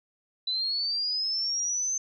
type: linear sweep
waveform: sine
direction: up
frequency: 3964 to 6260 Hz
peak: -26 dBFS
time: 0.47-1.98 s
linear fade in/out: 5 ms
effects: none